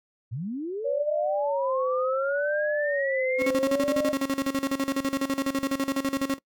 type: linear sweep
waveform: sine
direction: up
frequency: 100.8 to 2217 Hz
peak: -29 dBFS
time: 0.31-3.5 s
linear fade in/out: 20 ms
type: tone with vibrato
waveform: sine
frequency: 555 Hz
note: C#5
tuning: 2 cents sharp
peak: -24 dBFS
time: 0.84-4.13 s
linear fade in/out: 20 ms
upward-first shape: sine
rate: 0.69 Hz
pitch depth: 140 cents each way
type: tone with tremolo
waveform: 35% pulse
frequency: 272.6 Hz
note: C#4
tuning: 29 cents flat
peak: -21 dBFS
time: 3.38-6.39 s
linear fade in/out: 50 ms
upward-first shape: square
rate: 12 Hz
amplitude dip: 80%
effects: noise-tail reverb RT60 0.1 s tail -22 dB re dry